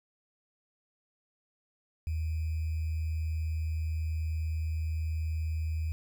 sine tone with sample-and-hold, 79.5 Hz, D#2, 38 cents sharp, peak -29 dBFS, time 2.07-5.92 s, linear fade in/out 0 ms, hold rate 2450 Hz, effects none

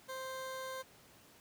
20% pulse tone, 523.3 Hz, C5, in tune, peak -36 dBFS, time 0.08-0.83 s, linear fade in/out 20 ms, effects pink hiss -61 dBFS RMS until 1.4 s + high-pass 100 Hz 12 dB/octave

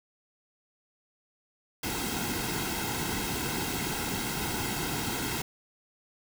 pink noise with comb filter, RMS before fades -32 dBFS, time 1.83-5.42 s, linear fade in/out 5 ms, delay 1.7 ms, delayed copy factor -0.7, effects none

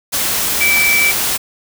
sine tone in noise, 2316 Hz, D7, 25 cents flat, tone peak -11 dBFS, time 0.6-1.12 s, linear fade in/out 20 ms, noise white, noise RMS -17 dBFS, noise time 0.12-1.38 s, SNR +3 dB, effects none

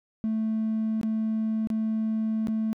triangle tone with dropouts, 220 Hz, A3, in tune, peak -21 dBFS, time 0.24-2.73 s, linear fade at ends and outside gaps 0 ms, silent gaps 1.013-1.032 / 1.672-1.702 / 2.471-2.483 s, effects tanh soft clip ceiling -20 dBFS

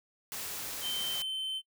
white noise, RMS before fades -39 dBFS, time 0.32-1.22 s, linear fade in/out 0 ms
triangle tone with pitch glide, 3105 to 3082 Hz, G7 to G7, -17 to -30 cents, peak -31 dBFS, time 0.81-1.62 s, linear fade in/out 50 ms, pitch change -13 cents, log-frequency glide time 1.07-1.23 s
effects noise-tail reverb RT60 0.1 s tail -25 dB re dry

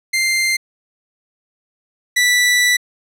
sawtooth tone pair in turn, 2093 / 1968.4 Hz, C7 / B6, 0 / -6 cents, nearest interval minor second, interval 106 cents, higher first, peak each -11 / -8 dBFS, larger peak second, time 0.13-0.57 / 2.16-2.77 s, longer second, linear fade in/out 10 ms, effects low-pass 12000 Hz 12 dB/octave

